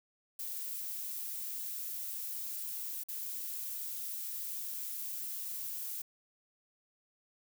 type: noise with dropouts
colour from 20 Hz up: violet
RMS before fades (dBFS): -40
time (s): 0.39-6.02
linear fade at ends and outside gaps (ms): 5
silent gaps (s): 3.037-3.086
effects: none